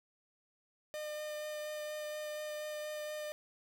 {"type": "tone with vibrato", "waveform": "45% pulse", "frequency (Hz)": 605, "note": "D#5", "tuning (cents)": -49, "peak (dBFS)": -39, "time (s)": [0.94, 3.32], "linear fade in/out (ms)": 0, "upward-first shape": "sine", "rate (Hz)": 4.2, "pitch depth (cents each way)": 9, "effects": []}